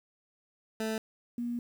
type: tone pair in turn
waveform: 20% pulse / sine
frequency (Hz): 220 / 239.1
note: A3 / A#3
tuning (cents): 0 / +44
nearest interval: minor second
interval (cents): 144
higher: second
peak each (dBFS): -26 / -31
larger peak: first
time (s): 0.8-0.98 / 1.38-1.59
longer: second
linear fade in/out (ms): 2
effects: 10-bit